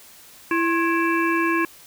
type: harmonic tone with a mistuned harmonic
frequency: 332.8 Hz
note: E4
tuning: 17 cents sharp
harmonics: 1 / 3 / 5 / 7 / 8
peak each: -21 / -24 / -25 / -29 / -31 dBFS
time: 0.51-1.65 s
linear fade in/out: 2 ms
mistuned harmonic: 3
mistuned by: +120 cents
effects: white hiss -47 dBFS RMS until 1.86 s